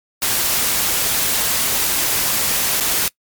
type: noise with dropouts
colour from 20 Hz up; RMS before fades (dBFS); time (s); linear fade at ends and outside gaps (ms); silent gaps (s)
white; -18; 0.22-3.08; 1; 2.801-2.807
effects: noise-tail reverb RT60 0.1 s tail -23 dB re dry + MP3 96 kbps